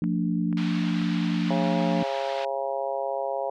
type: chord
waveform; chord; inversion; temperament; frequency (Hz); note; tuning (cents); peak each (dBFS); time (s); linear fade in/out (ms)
sine; D minor; first; equal with one note detuned; 174.61 / 225.3 / 293.7; F3 / A3 / D4; 0 / +41 / 0; -25 / -28 / -29; 0.02-2.03; 2
type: click train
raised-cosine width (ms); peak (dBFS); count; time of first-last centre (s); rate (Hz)
0.5; -27; 4; 0.04-1.503; 2.05
type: band-pass noise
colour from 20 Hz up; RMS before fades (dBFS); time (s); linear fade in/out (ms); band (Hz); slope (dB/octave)
white; -39; 0.57-2.45; 2; 680 to 3800; 24
type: harmonic tone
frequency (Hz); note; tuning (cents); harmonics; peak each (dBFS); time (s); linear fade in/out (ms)
136.4; C#3; -28; 3 / 4 / 5 / 6 / 7; -36 / -29 / -31 / -34 / -36; 1.5-3.5; 5
effects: none